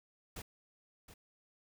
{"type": "noise with echo", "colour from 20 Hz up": "pink", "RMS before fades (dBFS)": -45, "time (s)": [0.36, 0.42], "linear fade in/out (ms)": 5, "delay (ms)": 720, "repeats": 1, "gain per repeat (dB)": -11, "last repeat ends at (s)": 1.14, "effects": []}